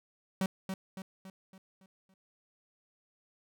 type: tone with echo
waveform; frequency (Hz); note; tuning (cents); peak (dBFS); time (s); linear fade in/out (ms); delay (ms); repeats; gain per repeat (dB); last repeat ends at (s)
45% pulse; 190; F#3; +46; -28; 0.41-0.46; 2; 280; 6; -6; 2.14
effects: none